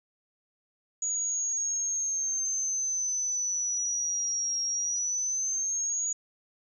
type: exponential two-way sweep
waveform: sine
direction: down then up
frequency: 6790 to 5600 to 6790 Hz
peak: -27 dBFS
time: 1.02-6.13 s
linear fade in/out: 5 ms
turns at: 4.63 s
effects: none